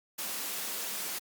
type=high-pass noise; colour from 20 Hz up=white; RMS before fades=-36 dBFS; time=0.18-1.19 s; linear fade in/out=10 ms; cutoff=170 Hz; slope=48 dB/octave; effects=Opus 48 kbps